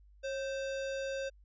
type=tone with sample-and-hold; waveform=sine; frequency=543 Hz; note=C#5; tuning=36 cents flat; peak=-34 dBFS; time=0.23-1.3 s; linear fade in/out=20 ms; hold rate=2100 Hz; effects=added 50 Hz sine -57 dBFS peak until 1.44 s + resampled to 16000 Hz